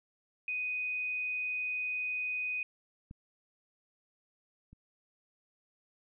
sine tone, 2494 Hz, D#7, 3 cents sharp, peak -32 dBFS, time 0.48-2.63 s, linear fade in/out 2 ms
clicks, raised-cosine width 5 ms, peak -34 / -41 dBFS, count 2, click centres 3.111 / 4.73 s
effects none

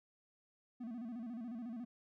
triangle tone with vibrato, 234.4 Hz, A#3, 10 cents sharp, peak -40 dBFS, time 0.8-1.85 s, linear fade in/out 10 ms, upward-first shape square, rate 14 Hz, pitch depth 97 cents each way, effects none

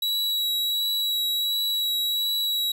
45% pulse tone with vibrato, 3895 Hz, B7, 25 cents flat, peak -22 dBFS, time 0.02-2.72 s, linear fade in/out 5 ms, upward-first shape triangle, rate 1.4 Hz, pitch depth 12 cents each way, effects none

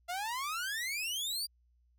sawtooth exponential sweep, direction up, 681 to 4831 Hz, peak -31 dBFS, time 0.08-1.47 s, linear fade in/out 20 ms, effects added 60 Hz sine -66 dBFS peak until 1.98 s

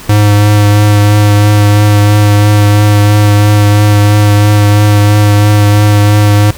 square tone with vibrato, 103.83 Hz, G#2, in tune, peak -4 dBFS, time 0.09-6.51 s, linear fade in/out 5 ms, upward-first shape triangle, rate 3 Hz, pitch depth 18 cents each way, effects pink hiss -29 dBFS RMS until 6.57 s

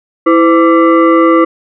sine tone with frequency modulation, 329.6 Hz, E4, in tune, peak -4 dBFS, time 0.26-1.45 s, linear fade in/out 10 ms, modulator 839 Hz, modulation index 1.1, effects none

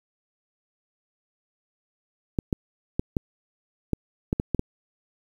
clicks, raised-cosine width 3 ms, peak -10 dBFS, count 9, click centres 2.388 / 2.528 / 2.995 / 3.168 / 3.933 / 4.329 / 4.399 / 4.547 / 4.594 s, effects 8-bit

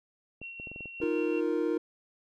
sine tone with tremolo, 2733 Hz, F7, 38 cents flat, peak -38 dBFS, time 0.41-1.41 s, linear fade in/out 20 ms, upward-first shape triangle, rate 5.4 Hz, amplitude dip 45%
clicks, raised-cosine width 2 ms, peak -32 dBFS, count 9, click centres 0.416 / 0.599 / 0.672 / 0.716 / 0.761 / 0.807 / 0.857 / 1.003 / 1.037 s
triangle chord, Eb suspended second, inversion none, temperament equal, 311.1 / 349.2 / 466.2 Hz, Eb4 / F4 / Bb4, 0 / 0 / 0 cents, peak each -29 dBFS, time 1.01-1.78 s, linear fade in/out 10 ms
effects none

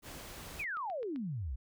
pink noise, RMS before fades -47 dBFS, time 0.02-0.65 s, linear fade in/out 50 ms
click train, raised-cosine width 0.3 ms, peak -37 dBFS, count 6, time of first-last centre 0.51-1.16 s, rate 7.69 Hz
sine exponential sweep, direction down, 2637 to 55.7 Hz, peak -35 dBFS, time 0.59-1.56 s, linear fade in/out 10 ms
effects none

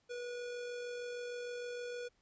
square tone with amplitude modulation, 485.8 Hz, B4, 29 cents flat, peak -40 dBFS, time 0.09-2.09 s, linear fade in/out 20 ms, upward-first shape sine, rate 46.5 Hz, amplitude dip 25%, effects pink hiss -75 dBFS RMS until 2.21 s + resampled to 16000 Hz

